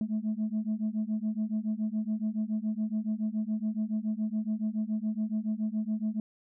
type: beating tone pair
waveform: sine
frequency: 212.6 / 219.7 Hz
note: G#3 / A3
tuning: +41 / -2 cents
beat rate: 7.1 Hz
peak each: -30 dBFS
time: 0.01-6.2 s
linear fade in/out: 2 ms
effects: tanh soft clip ceiling -24 dBFS